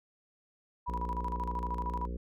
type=tone with tremolo; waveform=sine; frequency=978 Hz; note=B5; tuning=17 cents flat; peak=-32 dBFS; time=0.86-2.07 s; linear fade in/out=20 ms; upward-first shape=square; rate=13 Hz; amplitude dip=75%
type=harmonic tone; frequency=59.4 Hz; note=A#1; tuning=33 cents sharp; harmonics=1 / 3 / 4 / 5 / 6 / 7 / 8 / 9; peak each=-35 / -44 / -49 / -50 / -52 / -50 / -52 / -54 dBFS; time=0.88-2.17 s; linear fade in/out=5 ms
effects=none